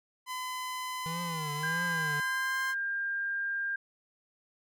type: tone with pitch glide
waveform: sawtooth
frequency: 1015 to 1044.7 Hz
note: B5 to C6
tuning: +47 to -3 cents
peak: -31 dBFS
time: 0.26-2.75 s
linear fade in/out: 50 ms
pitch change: +50 cents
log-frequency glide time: 2-2.6 s
type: tone with vibrato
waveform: square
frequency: 160.1 Hz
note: D#3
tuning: 50 cents sharp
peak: -37 dBFS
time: 1.06-2.2 s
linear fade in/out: 0 ms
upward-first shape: triangle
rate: 1.6 Hz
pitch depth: 160 cents each way
type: tone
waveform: sine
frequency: 1601 Hz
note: G6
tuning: 36 cents sharp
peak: -30 dBFS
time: 1.63-3.76 s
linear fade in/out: 5 ms
effects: none